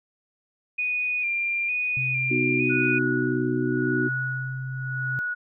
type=tone with vibrato; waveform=sine; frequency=2431 Hz; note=D#7; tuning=41 cents flat; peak=-23 dBFS; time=0.78-2.99 s; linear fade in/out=10 ms; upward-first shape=square; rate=1.1 Hz; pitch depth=32 cents each way
type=tone; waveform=sine; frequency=129.9 Hz; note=C3; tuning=12 cents flat; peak=-29 dBFS; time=1.97-5.19 s; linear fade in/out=0 ms
type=chord; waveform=sine; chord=B major; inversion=none; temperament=just; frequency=246.9 / 308.7 / 370.4 Hz; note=B3 / D#4 / F#4; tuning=0 / -14 / +2 cents; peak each=-27 dBFS; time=2.3-4.09 s; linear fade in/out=20 ms
type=tone with tremolo; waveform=sine; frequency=1462 Hz; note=F#6; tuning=21 cents flat; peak=-25 dBFS; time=2.69-5.35 s; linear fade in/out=20 ms; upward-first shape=sine; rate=0.89 Hz; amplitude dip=80%
effects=none